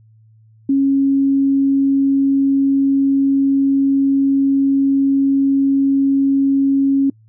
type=tone; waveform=sine; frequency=274.2 Hz; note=C#4; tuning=19 cents flat; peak=-11 dBFS; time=0.69-7.1 s; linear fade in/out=5 ms; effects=noise-tail reverb RT60 0.1 s tail -25 dB re dry + added 110 Hz sine -46 dBFS peak until 7.28 s